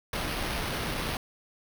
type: noise with sample-and-hold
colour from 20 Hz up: pink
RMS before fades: -32 dBFS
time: 0.13-1.17 s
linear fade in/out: 2 ms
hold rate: 7350 Hz
effects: none